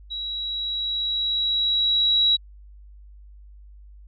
sine tone with level ramp, 3881 Hz, B7, 31 cents flat, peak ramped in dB -28 to -15 dBFS, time 0.1-2.37 s, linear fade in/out 20 ms, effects added 50 Hz sine -43 dBFS peak until 4.07 s

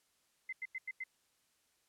sine tone bursts, 2060 Hz, C7, 28 cents flat, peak -38 dBFS, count 5, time 0.49-1.039 s, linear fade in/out 5 ms, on 37 ms, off 91 ms, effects white hiss -75 dBFS RMS until 1.88 s + low-pass 11000 Hz 12 dB/octave

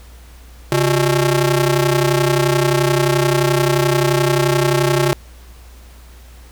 sawtooth ring-modulated tone, 245.5 Hz, B3, 10 cents flat, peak -6 dBFS, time 0.72-5.13 s, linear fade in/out 0 ms, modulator 107 Hz, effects added 60 Hz sine -38 dBFS peak until 6.51 s + pink hiss -47 dBFS RMS until 6.51 s

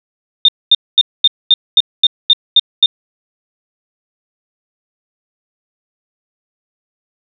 sine tone bursts, 3635 Hz, A#7, 44 cents flat, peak -3 dBFS, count 10, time 0.45-2.86 s, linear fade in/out 2 ms, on 34 ms, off 230 ms, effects none

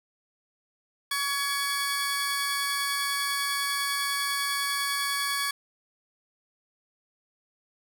25% pulse tone cluster, 1126 / 1684 / 4517 Hz, C#6 / G#6 / C#8, +27 / +24 / +32 cents, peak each -27 dBFS, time 1.11-5.51 s, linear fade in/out 5 ms, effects none

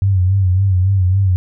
sine tone with vibrato, 94.5 Hz, F#2, 37 cents sharp, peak -10 dBFS, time 0.02-1.36 s, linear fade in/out 0 ms, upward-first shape sine, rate 3.6 Hz, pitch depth 78 cents each way, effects none

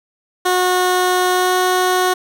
15% pulse tone with pitch glide, 364.4 to 366.9 Hz, F#4 to F#4, -26 to -15 cents, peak -7 dBFS, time 0.45-2.14 s, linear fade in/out 10 ms, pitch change +11 cents, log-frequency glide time 1.31-1.56 s, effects none

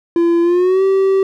triangle tone with pitch glide, 340 to 386.1 Hz, F4 to G4, -46 to -26 cents, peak -8 dBFS, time 0.16-1.23 s, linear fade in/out 2 ms, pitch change +220 cents, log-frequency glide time 0.42-0.83 s, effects none

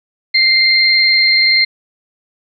sine tone pair together, 2093 / 4186 Hz, C7 / C8, 0 / 0 cents, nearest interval octave, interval 1200 cents, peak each -11 dBFS, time 0.34-1.65 s, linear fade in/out 10 ms, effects none

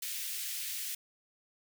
white high-pass noise, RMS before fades -38 dBFS, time 0.02-0.95 s, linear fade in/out 5 ms, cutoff 2000 Hz, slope 24 dB/octave, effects none

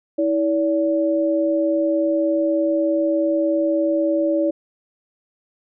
sine tone pair together, 323.7 / 573 Hz, E4 / D5, -31 / -43 cents, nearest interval minor seventh, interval 988 cents, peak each -19 dBFS, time 0.18-4.51 s, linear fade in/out 10 ms, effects none

